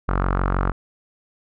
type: tone with low-pass filter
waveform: sawtooth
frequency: 46.25 Hz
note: F#1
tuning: in tune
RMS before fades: -21 dBFS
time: 0.08-0.72 s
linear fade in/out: 10 ms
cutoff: 1300 Hz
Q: 4.1
effects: none